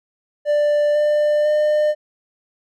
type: tone with pitch steps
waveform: triangle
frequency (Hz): 590 / 596.5 / 603.1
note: D5 / D5 / D5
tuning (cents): +8 / +27 / +46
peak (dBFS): -12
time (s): 0.45-1.95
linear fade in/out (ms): 50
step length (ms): 500
effects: none